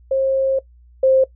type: tone pair in turn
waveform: sine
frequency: 535 / 527.3 Hz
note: C5 / C5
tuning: +38 / +13 cents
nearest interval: unison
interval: 25 cents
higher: first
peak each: -14 / -10 dBFS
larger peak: second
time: 0.11-0.59 / 1.03-1.24 s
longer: first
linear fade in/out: 5 ms
effects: noise-tail reverb RT60 0.1 s tail -19 dB re dry + added 60 Hz sine -45 dBFS peak until 1.35 s